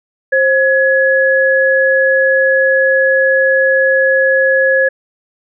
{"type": "tone pair together", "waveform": "sine", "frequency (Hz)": [530.3, 1687], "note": ["C5", "G#6"], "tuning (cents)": [23, 27], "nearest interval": "octave + minor sixth", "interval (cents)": 2004, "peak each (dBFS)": -11, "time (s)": [0.32, 4.89], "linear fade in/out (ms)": 10, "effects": []}